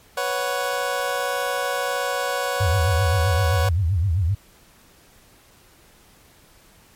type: chord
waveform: 25% pulse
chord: B suspended second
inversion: none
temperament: just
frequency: 493.9 / 555.6 / 740.8 Hz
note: B4 / C#5 / F#5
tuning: 0 / +4 / +2 cents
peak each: -24 / -22 / -24 dBFS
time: 0.17-3.69 s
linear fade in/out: 5 ms
type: tone with vibrato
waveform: sine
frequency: 89.8 Hz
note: F2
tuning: 49 cents sharp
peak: -17 dBFS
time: 2.6-4.35 s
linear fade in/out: 10 ms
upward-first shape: triangle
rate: 7.7 Hz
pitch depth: 280 cents each way
effects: pink hiss -53 dBFS RMS until 6.95 s + MP3 64 kbps